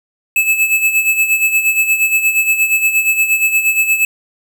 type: tone with tremolo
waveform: square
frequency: 2607 Hz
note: E7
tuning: 20 cents flat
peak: -9 dBFS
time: 0.36-4.05 s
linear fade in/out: 2 ms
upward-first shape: sine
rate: 8.5 Hz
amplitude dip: 65%
effects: none